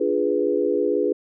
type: chord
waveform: sine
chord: D diminished seventh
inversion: none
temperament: equal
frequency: 293.7 / 349.2 / 415.3 / 493.9 Hz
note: D4 / F4 / Ab4 / Cb5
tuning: 0 / 0 / 0 / 0 cents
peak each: -26 / -25 / -22 / -24 dBFS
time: 0-1.13 s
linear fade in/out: 10 ms
effects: none